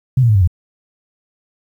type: tone with pitch steps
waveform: sine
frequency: 130 / 117.84 / 106.82 / 96.83 / 87.77 Hz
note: C3 / A#2 / G#2 / G2 / F2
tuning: -11 / +19 / +49 / -21 / +9 cents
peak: -8 dBFS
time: 0.17-0.475 s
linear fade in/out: 5 ms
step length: 61 ms
effects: 8-bit